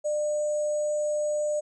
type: tone with sample-and-hold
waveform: sine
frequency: 599 Hz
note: D5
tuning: 34 cents sharp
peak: -24 dBFS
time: 0.04-1.61 s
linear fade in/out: 20 ms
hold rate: 7350 Hz
effects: resampled to 22050 Hz